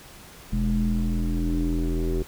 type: tone with low-pass filter sweep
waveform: square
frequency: 41.83 Hz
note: E1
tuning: 26 cents sharp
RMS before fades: -24 dBFS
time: 0.52-2.23 s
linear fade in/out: 10 ms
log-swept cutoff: 190 to 380 Hz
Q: 6.1
effects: pink hiss -46 dBFS RMS until 2.27 s